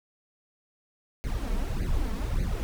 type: noise with flanger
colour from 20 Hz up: brown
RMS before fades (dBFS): -28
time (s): 1.24-2.63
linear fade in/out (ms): 0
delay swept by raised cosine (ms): 0.45 to 4.55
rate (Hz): 1.7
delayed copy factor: +1
effects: none